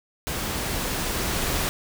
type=noise with level ramp; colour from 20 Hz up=pink; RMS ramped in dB=-29 to -25 dBFS; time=0.27-1.69 s; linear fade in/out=0 ms; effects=none